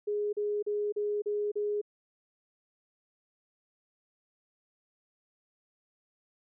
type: tone bursts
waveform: sine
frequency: 415.3 Hz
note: G#4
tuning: in tune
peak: -28 dBFS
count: 6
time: 0.07-1.815 s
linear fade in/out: 10 ms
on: 260 ms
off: 37 ms
effects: none